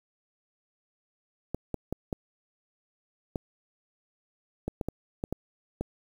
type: clicks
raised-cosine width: 2 ms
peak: -17 dBFS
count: 11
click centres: 1.546 / 1.743 / 1.926 / 2.128 / 3.358 / 4.68 / 4.812 / 4.886 / 5.239 / 5.326 / 5.81 s
effects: 8-bit